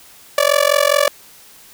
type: tone with amplitude modulation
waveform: sawtooth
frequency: 578 Hz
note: D5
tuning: 28 cents flat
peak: -4 dBFS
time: 0.38-1.08 s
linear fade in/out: 2 ms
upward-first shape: sine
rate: 44.8 Hz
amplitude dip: 100%
effects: white hiss -44 dBFS RMS until 1.73 s